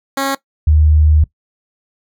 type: tone pair in turn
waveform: 10% pulse / sine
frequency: 273.2 / 76.66 Hz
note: C#4 / D#2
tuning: -25 / -25 cents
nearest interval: octave + minor seventh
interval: 2200 cents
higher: first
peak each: -7 dBFS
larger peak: neither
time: 0.17-0.35 / 0.67-1.24 s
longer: second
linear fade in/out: 5 ms
effects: noise-tail reverb RT60 0.1 s tail -19 dB re dry

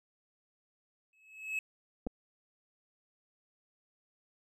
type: tone with exponential growth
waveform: triangle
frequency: 2582 Hz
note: E7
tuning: 37 cents flat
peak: -28 dBFS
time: 1.13-1.59 s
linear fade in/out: 2 ms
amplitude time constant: 100 ms
type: clicks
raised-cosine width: 2 ms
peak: -24 dBFS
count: 2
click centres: 2.067 / 2.071 s
effects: none

